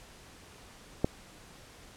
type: click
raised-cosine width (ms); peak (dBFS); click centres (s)
2; -11; 1.045
effects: pink hiss -53 dBFS RMS until 1.96 s + low-pass 10000 Hz 12 dB/octave